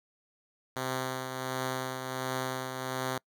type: tone with tremolo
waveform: 5% pulse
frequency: 130 Hz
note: C3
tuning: 11 cents flat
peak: -19 dBFS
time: 0.76-3.18 s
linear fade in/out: 2 ms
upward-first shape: triangle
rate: 1.4 Hz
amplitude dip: 50%
effects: noise-tail reverb RT60 0.1 s tail -26 dB re dry